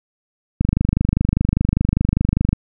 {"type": "click train", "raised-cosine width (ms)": 5, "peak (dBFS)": -3, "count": 49, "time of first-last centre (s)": [0.61, 2.53], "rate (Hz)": 25, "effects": []}